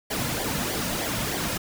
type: noise with flanger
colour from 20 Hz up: pink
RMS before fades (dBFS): -28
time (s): 0.1-1.58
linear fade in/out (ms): 10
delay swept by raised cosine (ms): 0.75 to 2.65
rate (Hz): 3.2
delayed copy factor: -0.65
effects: none